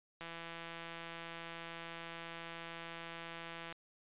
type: click train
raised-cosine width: 0.3 ms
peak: -30 dBFS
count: 588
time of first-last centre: 0.21-3.725 s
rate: 167 Hz
effects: resampled to 8000 Hz